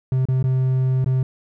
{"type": "tone with dropouts", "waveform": "triangle", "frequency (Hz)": 130, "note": "C3", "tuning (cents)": -11, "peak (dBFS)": -14, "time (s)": [0.12, 1.23], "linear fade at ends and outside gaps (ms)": 2, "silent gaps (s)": [[0.254, 0.286], [0.427, 0.44], [1.045, 1.06]], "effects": []}